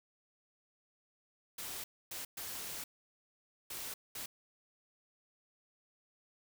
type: noise bursts at uneven times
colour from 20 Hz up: white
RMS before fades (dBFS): -43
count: 5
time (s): 1.58-1.84 / 2.11-2.25 / 2.37-2.84 / 3.7-3.94 / 4.15-4.26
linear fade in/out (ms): 5
effects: none